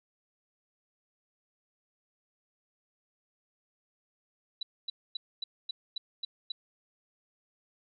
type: tone bursts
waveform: sine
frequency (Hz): 3946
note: B7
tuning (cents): -2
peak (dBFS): -32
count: 8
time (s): 4.61-6.52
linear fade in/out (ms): 5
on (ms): 20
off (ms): 250
effects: none